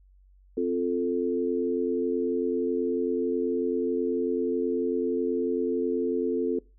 sine chord, F major, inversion second, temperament equal, 261.6 / 349.2 / 440 Hz, C4 / F4 / A4, 0 / 0 / 0 cents, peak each -29 / -29 / -27 dBFS, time 0.57-6.59 s, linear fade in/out 5 ms, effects noise-tail reverb RT60 0.3 s tail -23 dB re dry + added 47 Hz sine -54 dBFS peak until 6.78 s

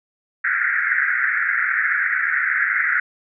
pink band-pass noise, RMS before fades -20 dBFS, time 0.44-3 s, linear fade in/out 5 ms, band 1400 to 2100 Hz, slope 96 dB/octave, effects none

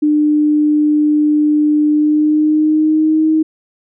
sine tone with pitch glide, 300 to 314.6 Hz, D4 to D#4, +37 to +19 cents, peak -9 dBFS, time 0.02-3.43 s, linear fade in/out 10 ms, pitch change +82 cents, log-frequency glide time 1.91-3.28 s, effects none

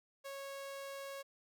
sawtooth tone, 551 Hz, C#5, 11 cents flat, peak -40 dBFS, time 0.24-1.23 s, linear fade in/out 20 ms, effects none

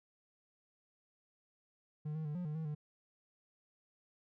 triangle tone with pitch steps, 151.3 / 157.5 / 148.8 / 178.3 / 151.2 / 159.7 / 149.8 Hz, D#3 / D#3 / D3 / F3 / D#3 / D#3 / D3, -48 / +21 / +23 / +36 / -49 / +45 / +35 cents, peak -35 dBFS, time 2.05-2.75 s, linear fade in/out 10 ms, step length 100 ms, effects none

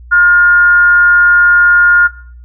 sine tone with frequency modulation, 1421 Hz, F6, 30 cents sharp, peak -4 dBFS, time 0.11-2.08 s, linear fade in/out 20 ms, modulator 356 Hz, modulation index 0.21, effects noise-tail reverb RT60 0.5 s tail -19 dB re dry + added 60 Hz sine -31 dBFS peak until 2.44 s

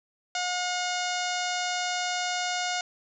harmonic tone, 720 Hz, F#5, 47 cents flat, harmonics 1 / 2 / 3 / 4 / 5 / 6 / 7 / 8 / 9 / 10, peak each -31 / -34 / -36 / -37 / -38 / -39 / -39 / -40 / -41 / -41 dBFS, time 0.35-2.81 s, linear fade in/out 2 ms, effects none

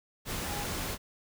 sine tone in noise, 821 Hz, G#5, 20 cents flat, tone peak -40 dBFS, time 0.45-0.67 s, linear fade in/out 50 ms, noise pink, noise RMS -35 dBFS, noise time 0.25-0.98 s, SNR -8 dB, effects none

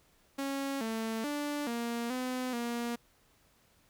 sawtooth tone with pitch steps, 275 / 223.6 / 292.2 / 234.9 / 253.9 / 237 Hz, C#4 / A3 / D4 / A#3 / B3 / A#3, -14 / +28 / -9 / +13 / +48 / +29 cents, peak -29 dBFS, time 0.38-2.96 s, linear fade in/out 10 ms, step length 430 ms, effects pink hiss -67 dBFS RMS until 3.89 s

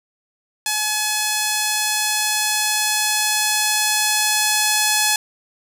5% pulse tone with level ramp, 851 Hz, G#5, 42 cents sharp, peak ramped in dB -7 to -3 dBFS, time 0.66-5.16 s, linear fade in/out 2 ms, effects none

